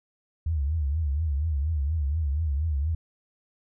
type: tone with vibrato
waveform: sine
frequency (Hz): 75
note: D2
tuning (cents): +37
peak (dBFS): -23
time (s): 0.46-2.95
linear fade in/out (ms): 5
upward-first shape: triangle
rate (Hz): 4.2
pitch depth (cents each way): 200
effects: none